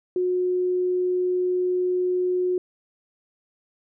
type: tone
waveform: sine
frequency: 363.1 Hz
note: F#4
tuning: 33 cents flat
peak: -20 dBFS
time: 0.16-2.58 s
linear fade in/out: 2 ms
effects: none